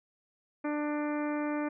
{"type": "harmonic tone", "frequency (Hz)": 296.8, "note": "D4", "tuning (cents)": 18, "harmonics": [1, 2, 3, 4, 5, 6, 7, 8], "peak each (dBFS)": [-31, -37, -41, -43, -45, -47, -48, -49], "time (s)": [0.64, 1.69], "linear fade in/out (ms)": 10, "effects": []}